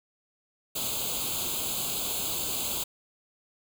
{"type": "noise with comb filter", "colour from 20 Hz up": "white", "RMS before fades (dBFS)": -31, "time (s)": [0.75, 2.84], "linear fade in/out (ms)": 10, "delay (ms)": 0.27, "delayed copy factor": 1, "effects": []}